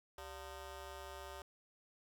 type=ring-modulated tone; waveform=15% pulse; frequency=323.2 Hz; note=E4; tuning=34 cents flat; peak=-38 dBFS; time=0.18-1.42 s; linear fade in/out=2 ms; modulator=256 Hz; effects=none